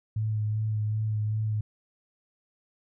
sine tone with vibrato, 107.7 Hz, A2, 37 cents flat, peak -25 dBFS, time 0.16-1.61 s, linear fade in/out 5 ms, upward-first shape sine, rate 2.6 Hz, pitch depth 22 cents each way, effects none

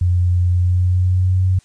sine tone with pitch glide, 89 to 92.94 Hz, F2 to F#2, +33 to +8 cents, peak -12 dBFS, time 0.01-1.59 s, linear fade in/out 5 ms, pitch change +75 cents, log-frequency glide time 0.52-1.44 s, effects white hiss -54 dBFS RMS until 1.64 s + resampled to 22050 Hz

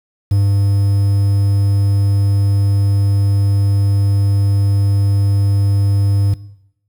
triangle tone with quantisation, 100 Hz, G2, 35 cents sharp, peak -8 dBFS, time 0.31-6.34 s, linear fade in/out 5 ms, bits 6, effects noise-tail reverb RT60 0.8 s tail -19 dB re dry

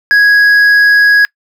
sine tone with hard clipping, 1661.2 Hz, G#6, in tune, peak -5 dBFS, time 0.11-1.25 s, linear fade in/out 0 ms, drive 4 dB, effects noise-tail reverb RT60 0.1 s tail -25 dB re dry

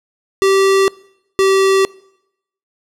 square tone pair in turn, 388.4 / 386.5 Hz, G4 / G4, -16 / -24 cents, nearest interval unison, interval 8 cents, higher first, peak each -10 dBFS, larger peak neither, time 0.42-0.88 / 1.39-1.85 s, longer neither, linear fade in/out 0 ms, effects noise-tail reverb RT60 0.8 s tail -23 dB re dry + low-pass 10000 Hz 12 dB/octave

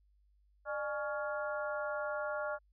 harmonic tone with a mistuned harmonic, 280 Hz, C#4, 18 cents sharp, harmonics 2 / 3 / 4 / 5 / 6, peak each -37 / -44 / -44 / -40 / -51 dBFS, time 0.65-2.59 s, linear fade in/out 50 ms, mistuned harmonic 2, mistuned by +120 cents, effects added 50 Hz sine -66 dBFS peak until 2.72 s

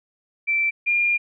sine tone pair in turn, 2337 / 2407 Hz, D7 / D7, -9 / +42 cents, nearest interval minor second, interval 51 cents, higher second, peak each -18 / -17 dBFS, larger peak second, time 0.47-0.71 / 0.86-1.18 s, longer second, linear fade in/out 20 ms, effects none

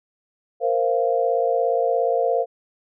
sine chord, Bb suspended second, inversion none, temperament equal with one note detuned, 466.2 / 523.3 / 691.2 Hz, Bb4 / C5 / F5, 0 / 0 / -18 cents, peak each -22 dBFS, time 0.6-2.46 s, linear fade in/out 50 ms, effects none

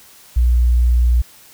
sine tone, 60 Hz, B1, 49 cents flat, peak -10 dBFS, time 0.36-1.22 s, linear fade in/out 10 ms, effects white hiss -45 dBFS RMS until 1.53 s

